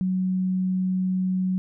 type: tone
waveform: sine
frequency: 185.7 Hz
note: F#3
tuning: 7 cents sharp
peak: -21 dBFS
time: 0.01-1.58 s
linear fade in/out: 0 ms
effects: none